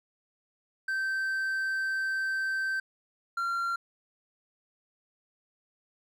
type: tone pair in turn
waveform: triangle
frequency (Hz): 1554 / 1376.6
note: G6 / F6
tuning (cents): -16 / -25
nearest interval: major second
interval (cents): 209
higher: first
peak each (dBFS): -26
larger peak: neither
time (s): 0.88-2.8 / 3.37-3.76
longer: first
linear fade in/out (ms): 5
effects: none